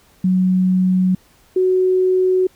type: tone pair in turn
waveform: sine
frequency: 185 / 370.9 Hz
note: F#3 / F#4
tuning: 0 / +4 cents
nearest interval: octave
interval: 1204 cents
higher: second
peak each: -12 dBFS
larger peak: neither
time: 0.24-1.15 / 1.56-2.47 s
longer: neither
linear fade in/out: 5 ms
effects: pink hiss -53 dBFS RMS until 2.55 s